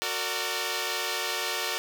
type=chord; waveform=5% pulse; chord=Gb augmented; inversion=none; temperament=equal with one note detuned; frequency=370 / 457.4 / 587.3 Hz; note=Gb4 / Bb4 / D5; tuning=0 / -33 / 0 cents; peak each=-22 / -20 / -22 dBFS; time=0.02-1.78 s; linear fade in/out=0 ms; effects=none